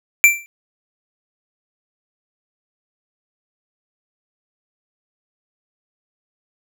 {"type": "tone with exponential decay", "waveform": "square", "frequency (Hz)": 2349, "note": "D7", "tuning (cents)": 0, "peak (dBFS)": -4, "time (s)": [0.24, 0.46], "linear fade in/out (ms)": 0, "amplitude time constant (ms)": 46, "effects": []}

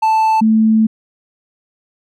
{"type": "tone pair in turn", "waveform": ["triangle", "sine"], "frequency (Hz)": [880, 220], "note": ["A5", "A3"], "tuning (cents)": [0, 0], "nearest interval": "2 octaves", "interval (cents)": 2400, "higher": "first", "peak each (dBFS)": -8, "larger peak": "neither", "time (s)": [[0.02, 0.41], [0.41, 0.87]], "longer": "second", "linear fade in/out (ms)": 10, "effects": []}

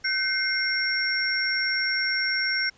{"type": "tone cluster", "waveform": "sine", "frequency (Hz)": [1531, 2121, 5520], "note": ["G6", "C7", "F8"], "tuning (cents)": [-41, 23, -21], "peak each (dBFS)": -27, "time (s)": [0.04, 2.7], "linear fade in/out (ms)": 10, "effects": ["pink hiss -58 dBFS RMS until 2.77 s", "resampled to 16000 Hz"]}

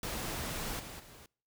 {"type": "noise with level steps", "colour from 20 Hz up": "pink", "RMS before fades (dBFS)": [-38, -46, -54], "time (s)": [0.03, 1.26], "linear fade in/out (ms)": 2, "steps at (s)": [0.79, 0.99], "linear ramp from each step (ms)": 10, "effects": ["noise-tail reverb RT60 0.5 s tail -26 dB re dry"]}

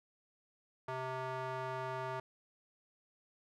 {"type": "tone with band-pass filter", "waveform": "square", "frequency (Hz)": 130, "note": "C3", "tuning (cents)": -11, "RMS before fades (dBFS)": -40, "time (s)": [0.88, 2.2], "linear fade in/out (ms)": 5, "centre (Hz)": 950, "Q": 1.4, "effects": []}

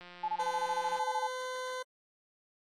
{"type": "click train", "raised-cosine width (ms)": 0.3, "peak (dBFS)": -34, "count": 174, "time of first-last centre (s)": [0.01, 0.987], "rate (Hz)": 177}
{"type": "tone bursts", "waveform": "sine", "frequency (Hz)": 864, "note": "A5", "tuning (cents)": -32, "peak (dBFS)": -29, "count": 14, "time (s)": [0.23, 1.273], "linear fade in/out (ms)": 10, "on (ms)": 55, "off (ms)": 21}
{"type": "tone", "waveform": "20% pulse", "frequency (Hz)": 510, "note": "C5", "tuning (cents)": -44, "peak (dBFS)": -31, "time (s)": [0.39, 1.83], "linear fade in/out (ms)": 10}
{"effects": ["low-pass 8000 Hz 12 dB/octave", "AAC 64 kbps"]}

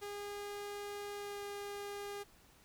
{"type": "tone with pitch glide", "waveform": "sawtooth", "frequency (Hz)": [408.3, 405.7], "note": ["G#4", "G#4"], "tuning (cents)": [-29, -41], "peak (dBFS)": -38, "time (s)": [0.01, 2.24], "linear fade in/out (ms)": 20, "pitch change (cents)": -12, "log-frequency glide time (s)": [1.14, 1.42], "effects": ["pink hiss -64 dBFS RMS until 2.64 s"]}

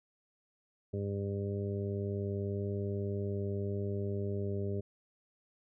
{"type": "harmonic tone", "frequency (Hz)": 100.1, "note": "G2", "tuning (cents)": 37, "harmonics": [1, 2, 3, 4, 5, 6], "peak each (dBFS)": [-35, -40, -47, -38, -48, -47], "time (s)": [0.93, 4.81], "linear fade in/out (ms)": 10, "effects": []}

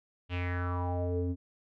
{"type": "tone with low-pass filter sweep", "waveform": "square", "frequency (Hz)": 89, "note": "F2", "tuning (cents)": 33, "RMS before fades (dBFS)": -32, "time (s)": [0.29, 1.36], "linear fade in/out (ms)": 50, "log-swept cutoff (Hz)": [3000, 300], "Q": 5, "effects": []}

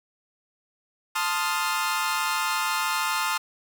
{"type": "chord", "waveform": "sawtooth", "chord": "F dominant seventh", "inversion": "first", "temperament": "equal", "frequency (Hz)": [880, 1046.5, 1244.5, 1396.9], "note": ["A5", "C6", "Eb6", "F6"], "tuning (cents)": [0, 0, 0, 0], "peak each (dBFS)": -26, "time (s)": [1.15, 3.38], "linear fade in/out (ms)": 10, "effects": []}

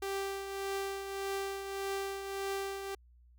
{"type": "tone with tremolo", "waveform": "sawtooth", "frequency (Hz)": 392, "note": "G4", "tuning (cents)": 0, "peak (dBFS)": -29, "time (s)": [0.02, 2.95], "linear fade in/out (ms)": 5, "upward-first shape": "triangle", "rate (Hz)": 1.7, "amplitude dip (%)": 55, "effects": ["added 60 Hz sine -58 dBFS peak until 3.38 s"]}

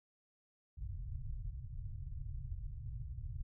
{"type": "low-pass noise", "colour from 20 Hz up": "pink", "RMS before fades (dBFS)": -43, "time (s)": [0.77, 3.43], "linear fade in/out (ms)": 20, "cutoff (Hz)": 140, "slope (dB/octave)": 96, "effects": []}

